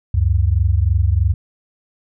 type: tone pair together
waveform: sine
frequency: 71.65 / 94.8 Hz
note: D2 / F#2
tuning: -42 / +43 cents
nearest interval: perfect fourth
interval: 485 cents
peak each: -15 dBFS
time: 0.14-1.34 s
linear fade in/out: 5 ms
effects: none